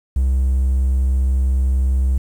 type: tone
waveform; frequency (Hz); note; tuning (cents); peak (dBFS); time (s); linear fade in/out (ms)
triangle; 65.41; C2; 0; -11; 0.16-2.18; 5
effects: tanh soft clip ceiling -7 dBFS + 8-bit